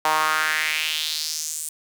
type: tone with high-pass filter sweep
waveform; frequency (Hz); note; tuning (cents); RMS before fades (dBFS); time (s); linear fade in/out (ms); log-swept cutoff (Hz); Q
sawtooth; 155.56; D#3; 0; -24; 0.05-1.69; 2; 870 to 8900; 3.1
effects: none